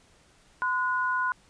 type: tone pair together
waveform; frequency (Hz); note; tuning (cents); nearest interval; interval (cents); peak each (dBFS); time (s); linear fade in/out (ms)
sine; 1021 / 1456.1; C6 / F#6; -43 / -28; tritone; 615; -27; 0.62-1.32; 0
effects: pink hiss -60 dBFS RMS until 1.49 s + resampled to 22050 Hz